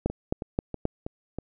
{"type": "two click trains", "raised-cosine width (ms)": 2, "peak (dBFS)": [-11, -19], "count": [4, 5], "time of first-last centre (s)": [[0.06, 0.854], [0.1, 1.386]], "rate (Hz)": [3.78, 3.11], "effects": []}